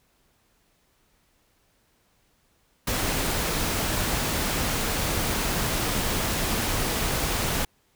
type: noise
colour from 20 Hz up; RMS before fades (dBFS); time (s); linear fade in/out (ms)
pink; -26; 2.87-7.65; 5
effects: pink hiss -66 dBFS RMS until 7.95 s